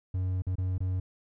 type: tone with dropouts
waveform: triangle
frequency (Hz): 92.5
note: F#2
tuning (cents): 0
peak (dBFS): -25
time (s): 0.14-1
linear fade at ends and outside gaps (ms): 5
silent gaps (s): 0.421-0.467 / 0.555-0.582 / 0.781-0.804
effects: none